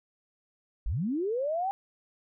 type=linear sweep; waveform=sine; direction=up; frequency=33.79 to 801 Hz; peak=-27 dBFS; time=0.86-1.71 s; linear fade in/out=0 ms; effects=none